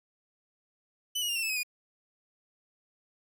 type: tone with pitch steps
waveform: sawtooth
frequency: 2997 / 2898 / 2803 / 2710 / 2621 / 2535 / 2451 Hz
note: F#7 / F#7 / F7 / E7 / E7 / D#7 / D#7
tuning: +22 / -37 / +6 / +47 / -11 / +32 / -27 cents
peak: -26 dBFS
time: 1.15-1.633 s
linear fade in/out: 10 ms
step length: 69 ms
effects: none